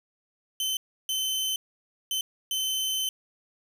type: tone bursts at uneven times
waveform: sawtooth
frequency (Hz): 3066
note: G7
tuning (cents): -39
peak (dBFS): -23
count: 4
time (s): 0.6-0.77 / 1.09-1.56 / 2.11-2.21 / 2.51-3.09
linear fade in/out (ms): 2
effects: none